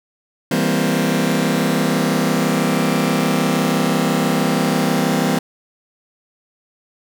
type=chord; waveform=sawtooth; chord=C dominant seventh; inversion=first; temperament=just; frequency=163.52 / 196.22 / 235.5 / 261.6 Hz; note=E3 / G3 / Bb3 / C4; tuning=-14 / +2 / +18 / 0 cents; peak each=-17 dBFS; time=0.51-5.39 s; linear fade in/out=5 ms; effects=none